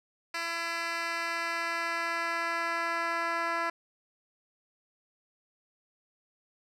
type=tone with band-pass filter sweep; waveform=10% pulse; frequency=336.1 Hz; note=E4; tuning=34 cents sharp; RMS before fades=-32 dBFS; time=0.34-3.7 s; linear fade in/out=5 ms; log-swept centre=3000 to 1300 Hz; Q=0.87; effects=none